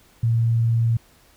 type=tone with vibrato; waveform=sine; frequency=115.4 Hz; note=A#2; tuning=17 cents flat; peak=-16 dBFS; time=0.23-0.97 s; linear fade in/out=5 ms; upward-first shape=square; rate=20 Hz; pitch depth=16 cents each way; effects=pink hiss -55 dBFS RMS until 1.36 s